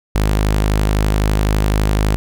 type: tone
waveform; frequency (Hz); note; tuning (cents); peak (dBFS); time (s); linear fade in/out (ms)
sawtooth; 51.91; G#1; 0; -9; 0.15-2.16; 0
effects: none